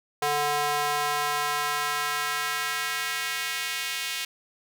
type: tone with high-pass filter sweep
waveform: square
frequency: 146.83 Hz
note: D3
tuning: in tune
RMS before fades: -28 dBFS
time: 0.22-4.25 s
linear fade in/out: 5 ms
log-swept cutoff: 660 to 2600 Hz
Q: 1.4
effects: none